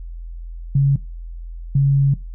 sine tone bursts at uneven times, 138.59 Hz, C#3, in tune, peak -11 dBFS, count 2, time 0.75-0.96 / 1.75-2.14 s, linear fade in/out 5 ms, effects noise-tail reverb RT60 0.2 s tail -17 dB re dry + added 42 Hz sine -29 dBFS peak until 2.34 s

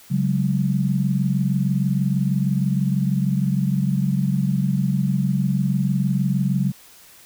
sine chord, C# suspended fourth, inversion none, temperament equal with one note detuned, 138.59 / 185 / 204.8 Hz, C#3 / F#3 / G#3, 0 / 0 / -24 cents, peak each -21 / -21 / -25 dBFS, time 0.1-6.72 s, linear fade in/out 20 ms, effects white hiss -48 dBFS RMS until 7.25 s

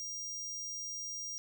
square tone, 5700 Hz, F8, 34 cents sharp, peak -39 dBFS, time 0-1.38 s, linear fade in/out 0 ms, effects none

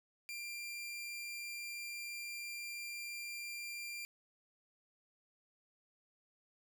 sawtooth tone, 2379 Hz, D7, 22 cents sharp, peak -39 dBFS, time 0.29-4.05 s, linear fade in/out 0 ms, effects none

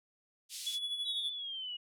pink band-pass noise, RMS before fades -44 dBFS, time 0.49-0.79 s, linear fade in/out 50 ms, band 3300 to 11000 Hz, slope 24 dB/octave
triangle tone with tremolo, 3401 Hz, G#7, 40 cents sharp, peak -31 dBFS, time 0.66-1.3 s, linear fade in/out 10 ms, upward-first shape sine, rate 12 Hz, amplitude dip 55%
sine exponential sweep, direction down, 3884 to 2881 Hz, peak -38 dBFS, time 1.05-1.77 s, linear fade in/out 10 ms
effects none

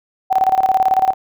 sine tone with tremolo, 761 Hz, F#5, 48 cents sharp, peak -9 dBFS, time 0.3-1.14 s, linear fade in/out 20 ms, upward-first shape square, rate 18 Hz, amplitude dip 75%, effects none

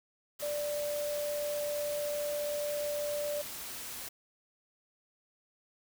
sine tone in noise, 587.3 Hz, D5, in tune, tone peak -32 dBFS, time 0.42-3.42 s, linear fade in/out 10 ms, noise white, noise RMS -42 dBFS, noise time 0.39-4.09 s, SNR +7 dB, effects none

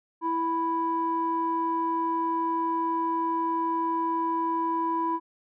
square tone with low-pass filter, 329.6 Hz, E4, in tune, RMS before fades -27 dBFS, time 0.21-5.2 s, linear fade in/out 50 ms, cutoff 980 Hz, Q 5.6, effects none

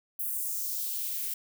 violet noise with high-pass filter sweep, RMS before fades -33 dBFS, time 0.19-1.34 s, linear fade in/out 5 ms, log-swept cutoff 12000 to 1600 Hz, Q 1.5, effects none

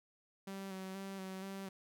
sawtooth tone with vibrato, 191.9 Hz, G3, 37 cents flat, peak -39 dBFS, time 0.47-1.69 s, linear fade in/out 5 ms, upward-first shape square, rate 2.1 Hz, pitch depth 24 cents each way, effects none

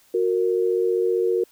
sine tone pair together, 366.3 / 461.5 Hz, F#4 / A#4, -17 / -17 cents, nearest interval major third, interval 400 cents, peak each -21 dBFS, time 0.14-1.44 s, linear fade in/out 5 ms, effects white hiss -57 dBFS RMS until 1.51 s

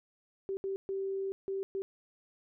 sine tone bursts at uneven times, 388.2 Hz, G4, 17 cents flat, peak -32 dBFS, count 5, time 0.49-0.57 / 0.64-0.76 / 0.89-1.32 / 1.48-1.63 / 1.75-1.82 s, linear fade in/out 0 ms, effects none

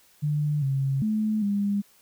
sine tone with pitch steps, 148.7 / 136 / 215.4 / 202.1 Hz, D3 / C#3 / A3 / G#3, +22 / -33 / -37 / -47 cents, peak -22 dBFS, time 0.22-1.82 s, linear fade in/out 20 ms, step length 400 ms, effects white hiss -59 dBFS RMS until 2.01 s

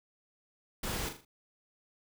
pink noise with echo, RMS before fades -36 dBFS, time 0.83-1.09 s, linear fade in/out 5 ms, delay 40 ms, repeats 4, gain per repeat -7 dB, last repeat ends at 1.25 s, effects none

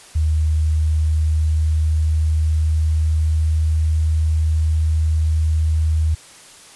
sine tone with pitch glide, 77.78 to 78.77 Hz, D#2 to D#2, 0 to +22 cents, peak -14 dBFS, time 0.15-6.15 s, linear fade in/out 10 ms, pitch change +22 cents, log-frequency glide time 0.43-4.21 s, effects white hiss -43 dBFS RMS until 6.75 s + resampled to 24000 Hz

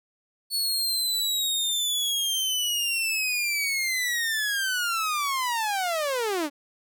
sawtooth linear sweep, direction down, 4435 to 273.4 Hz, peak -21 dBFS, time 0.5-6.5 s, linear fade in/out 50 ms, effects none

